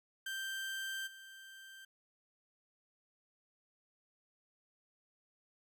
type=tone with level steps; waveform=30% pulse; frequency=1568 Hz; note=G6; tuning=in tune; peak=-36 / -49 dBFS; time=0.26-1.85 s; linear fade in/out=5 ms; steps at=1.06 s; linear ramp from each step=20 ms; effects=none